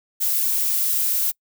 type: noise with high-pass filter sweep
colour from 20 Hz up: violet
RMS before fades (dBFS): -21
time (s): 0.2-1.32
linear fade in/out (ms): 20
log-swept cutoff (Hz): 240 to 460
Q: 1.9
effects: noise-tail reverb RT60 0.1 s tail -26 dB re dry